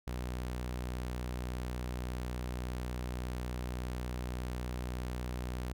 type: tone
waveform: sawtooth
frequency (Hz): 61.74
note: B1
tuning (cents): 0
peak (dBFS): -32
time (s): 0.07-5.73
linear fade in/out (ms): 5
effects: none